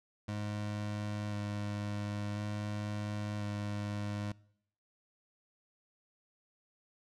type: tone with vibrato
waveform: 25% pulse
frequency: 103.83 Hz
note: G#2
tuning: in tune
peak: -32 dBFS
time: 0.28-4.32 s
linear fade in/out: 5 ms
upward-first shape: square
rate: 0.48 Hz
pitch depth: 10 cents each way
effects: noise-tail reverb RT60 0.7 s tail -23 dB re dry + low-pass 7000 Hz 12 dB/octave